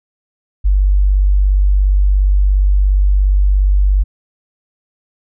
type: tone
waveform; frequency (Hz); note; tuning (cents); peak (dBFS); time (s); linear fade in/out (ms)
sine; 48.57; G1; -15; -8; 0.64-4.04; 20
effects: none